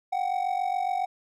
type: ring-modulated tone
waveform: triangle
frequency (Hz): 751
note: F#5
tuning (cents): +26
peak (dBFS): -20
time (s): 0.12-1.06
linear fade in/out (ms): 10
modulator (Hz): 23.6
effects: none